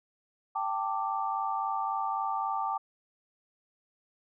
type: chord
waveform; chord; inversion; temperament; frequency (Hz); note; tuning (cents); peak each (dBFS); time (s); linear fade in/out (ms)
sine; G suspended second; none; equal with one note detuned; 784 / 887.7 / 1174.7; G5 / A5 / D6; 0 / +15 / 0; -33; 0.55-2.78; 10
effects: none